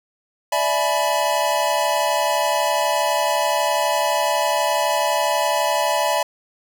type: chord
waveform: square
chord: E dominant seventh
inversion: third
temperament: equal with one note detuned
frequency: 587.3 / 659.3 / 849 / 987.8 Hz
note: D5 / E5 / G#5 / B5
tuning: 0 / 0 / +38 / 0 cents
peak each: -24 dBFS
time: 0.52-6.23 s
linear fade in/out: 5 ms
effects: none